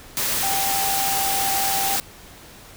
sine tone in noise, 784 Hz, G5, in tune, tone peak -24 dBFS, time 0.43-1.96 s, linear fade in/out 0 ms, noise white, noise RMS -23 dBFS, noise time 0.17-2 s, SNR -4 dB, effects pink hiss -44 dBFS RMS until 2.76 s

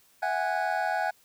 triangle tone cluster, 656 / 743 / 824 / 1478 / 1654 Hz, E5 / F#5 / G#5 / F#6 / G#6, -9 / +7 / -14 / -2 / -8 cents, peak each -31 / -28 / -29 / -32 / -35 dBFS, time 0.22-1.11 s, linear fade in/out 10 ms, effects white hiss -62 dBFS RMS until 1.24 s

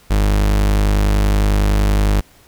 40% pulse tone, 50.8 Hz, G#1, 38 cents flat, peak -11 dBFS, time 0.1-2.21 s, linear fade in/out 10 ms, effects pink hiss -49 dBFS RMS until 2.47 s

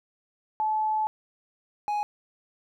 sine / triangle tone pair in turn, 864 / 832.9 Hz, A5 / G#5, -32 / +5 cents, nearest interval minor second, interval 63 cents, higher first, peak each -23 dBFS, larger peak neither, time 0.6-1.07 / 1.88-2.03 s, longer first, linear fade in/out 0 ms, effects none

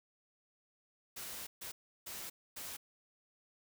white noise bursts at uneven times, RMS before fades -45 dBFS, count 4, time 1.16-1.47 / 1.61-1.72 / 2.06-2.3 / 2.56-2.77 s, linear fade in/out 10 ms, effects none

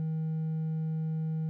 sine tone with hard clipping, 158.7 Hz, D#3, 35 cents sharp, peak -30 dBFS, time 0-1.49 s, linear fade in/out 0 ms, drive 2 dB, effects none

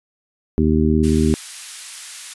harmonic tone, 77.78 Hz, D#2, in tune, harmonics 1 / 2 / 3 / 4 / 5, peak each -19 / -21 / -17 / -21 / -21 dBFS, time 0.58-1.34 s, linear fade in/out 0 ms
white high-pass noise, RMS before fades -33 dBFS, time 1.03-2.34 s, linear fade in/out 10 ms, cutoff 1600 Hz, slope 12 dB/octave
effects resampled to 24000 Hz

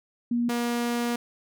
sine / sawtooth tone pair in turn, 238.4 / 238.4 Hz, A#3 / A#3, +39 / +39 cents, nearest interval unison, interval 0 cents, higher neither, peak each -22 / -21 dBFS, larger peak second, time 0.31-0.49 / 0.49-1.16 s, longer second, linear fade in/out 5 ms, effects none

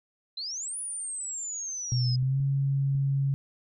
sine exponential two-way sweep, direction up then down, 3969 to 9960 to 5010 Hz, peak -32 dBFS, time 0.37-2.16 s, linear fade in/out 5 ms, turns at 0.78 s
sine tone with pitch glide, 123.47 to 137.79 Hz, B2 to C#3, 0 to -10 cents, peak -23 dBFS, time 1.92-3.34 s, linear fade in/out 0 ms, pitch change +190 cents, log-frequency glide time 2.09-2.4 s
clicks, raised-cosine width 5 ms, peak -32 dBFS, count 3, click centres 2.228 / 2.402 / 2.951 s
effects none

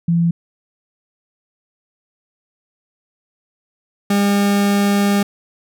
sine / 40% pulse tone pair in turn, 169.2 / 201.6 Hz, E3 / G3, +45 / +49 cents, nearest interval minor third, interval 304 cents, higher second, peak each -12 dBFS, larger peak neither, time 0.08-0.31 / 4.1-5.23 s, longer second, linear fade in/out 5 ms, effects none

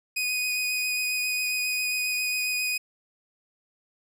sawtooth tone with vibrato, 2489 Hz, D#7, in tune, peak -22 dBFS, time 0.16-2.78 s, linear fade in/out 10 ms, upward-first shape sine, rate 7.4 Hz, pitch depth 11 cents each way, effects none

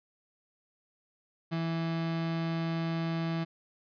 35% pulse tone, 164.81 Hz, E3, in tune, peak -28 dBFS, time 1.51-3.45 s, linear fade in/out 20 ms, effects resampled to 11025 Hz

